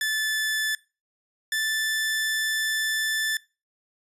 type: tone pair in turn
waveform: sawtooth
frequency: 1745 / 1758.2 Hz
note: A6 / A6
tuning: -15 / -2 cents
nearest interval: unison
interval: 13 cents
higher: second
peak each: -20 dBFS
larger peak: neither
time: 0.01-0.75 / 1.52-3.37 s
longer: second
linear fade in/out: 2 ms
effects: noise-tail reverb RT60 0.3 s tail -22 dB re dry + resampled to 32000 Hz